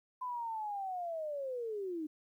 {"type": "linear sweep", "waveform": "sine", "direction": "down", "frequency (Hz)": [1017, 297.7], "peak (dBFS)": -36, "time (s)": [0.21, 2.07], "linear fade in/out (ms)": 10, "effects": ["12-bit"]}